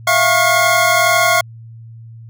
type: tone cluster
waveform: square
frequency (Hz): 660 / 702 / 1096 / 1421 / 2138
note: E5 / F5 / C#6 / F6 / C7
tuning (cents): +2 / +9 / -20 / +30 / +37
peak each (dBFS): -18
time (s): 0.07-1.41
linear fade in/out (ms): 5
effects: added 114 Hz sine -33 dBFS peak until 2.29 s